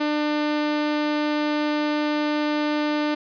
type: tone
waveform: sawtooth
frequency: 299.1 Hz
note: D4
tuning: 32 cents sharp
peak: -17 dBFS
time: 0-3.15 s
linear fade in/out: 10 ms
effects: resampled to 11025 Hz + 9-bit